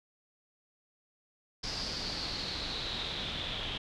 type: noise with low-pass filter sweep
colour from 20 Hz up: pink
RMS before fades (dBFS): -37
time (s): 1.63-3.78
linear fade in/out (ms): 10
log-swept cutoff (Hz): 5000 to 3300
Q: 7
effects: none